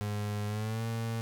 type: tone with pitch glide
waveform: 35% pulse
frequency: 104 to 114.07 Hz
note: G#2 to A#2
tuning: +3 to -37 cents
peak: -30 dBFS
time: 0.01-1.21 s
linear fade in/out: 0 ms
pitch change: +160 cents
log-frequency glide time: 0.47-0.84 s
effects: none